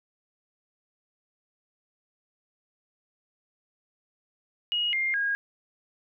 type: tone with pitch steps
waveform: sine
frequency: 2886 / 2113 / 1633 Hz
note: F#7 / C7 / G#6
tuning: -44 / +16 / -30 cents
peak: -24 dBFS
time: 4.72-5.35 s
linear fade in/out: 0 ms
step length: 210 ms
effects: none